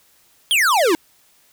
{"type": "exponential sweep", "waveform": "square", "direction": "down", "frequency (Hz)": [3393, 302], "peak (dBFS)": -14, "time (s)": [0.51, 0.95], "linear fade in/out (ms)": 0, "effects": ["white hiss -56 dBFS RMS until 1.52 s"]}